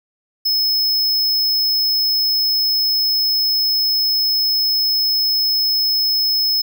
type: tone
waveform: square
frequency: 5190 Hz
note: E8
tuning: 28 cents flat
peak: -15 dBFS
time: 0.45-6.62 s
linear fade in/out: 10 ms
effects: none